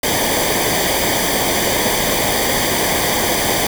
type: noise with comb filter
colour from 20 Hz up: pink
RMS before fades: -17 dBFS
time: 0.03-3.67 s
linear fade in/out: 5 ms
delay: 0.74 ms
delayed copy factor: -0.75
effects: none